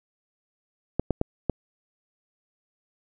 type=clicks; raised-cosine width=2 ms; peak=-9 dBFS; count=4; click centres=0.996 / 1.107 / 1.214 / 1.497 s; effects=none